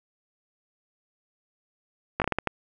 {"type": "slowing click train", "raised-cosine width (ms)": 0.5, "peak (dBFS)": -9, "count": 7, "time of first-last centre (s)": [2.2, 2.473], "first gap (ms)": 18, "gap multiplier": 1.37, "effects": []}